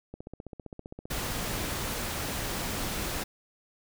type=click train; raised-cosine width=2 ms; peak=-27 dBFS; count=24; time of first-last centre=0.14-1.643 s; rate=15.3 Hz
type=noise; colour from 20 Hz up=pink; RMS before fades=-33 dBFS; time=1.1-3.24 s; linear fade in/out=10 ms
effects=none